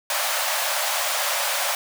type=high-pass noise; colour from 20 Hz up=pink; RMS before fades=-24 dBFS; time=0.1-1.75 s; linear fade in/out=2 ms; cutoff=550 Hz; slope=96 dB/octave; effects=none